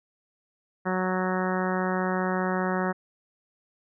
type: harmonic tone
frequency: 185 Hz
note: F#3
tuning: in tune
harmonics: 1 / 2 / 3 / 4 / 5 / 6 / 7 / 8 / 9 / 10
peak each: -28 / -31 / -33 / -34 / -35 / -36 / -36 / -37 / -38 / -38 dBFS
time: 0.85-2.93 s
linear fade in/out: 20 ms
effects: none